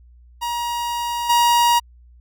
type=tone with level steps; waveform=45% pulse; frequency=950 Hz; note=A#5; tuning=33 cents sharp; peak=-22 / -13 dBFS; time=0.41-1.8 s; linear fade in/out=20 ms; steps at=1.29 s; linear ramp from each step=10 ms; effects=added 60 Hz sine -45 dBFS peak until 2.2 s